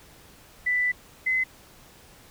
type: tone pair in turn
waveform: sine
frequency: 1985 / 2040 Hz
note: B6 / C7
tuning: +8 / -44 cents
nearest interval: unison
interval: 48 cents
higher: second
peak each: -21 dBFS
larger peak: neither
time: 0.66-0.92 / 1.26-1.44 s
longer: first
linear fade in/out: 10 ms
effects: pink hiss -52 dBFS RMS until 2.3 s